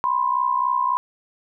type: tone pair together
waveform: sine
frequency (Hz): 987.8 / 1051.4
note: B5 / C6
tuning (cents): 0 / +8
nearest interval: minor second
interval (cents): 108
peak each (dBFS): -21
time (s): 0.04-0.97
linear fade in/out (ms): 0
effects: none